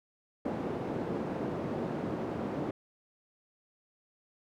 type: band-pass noise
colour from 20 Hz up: white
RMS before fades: -35 dBFS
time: 0.45-2.71 s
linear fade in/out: 5 ms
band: 150 to 420 Hz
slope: 12 dB/octave
effects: none